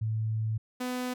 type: tone pair in turn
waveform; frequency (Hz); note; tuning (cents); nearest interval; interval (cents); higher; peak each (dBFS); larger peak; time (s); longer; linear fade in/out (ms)
sine / sawtooth; 110 / 250.5; A2 / B3; 0 / +25; octave + major second; 1425; second; -27; neither; 0.01-0.58 / 0.8-1.14; first; 10
effects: none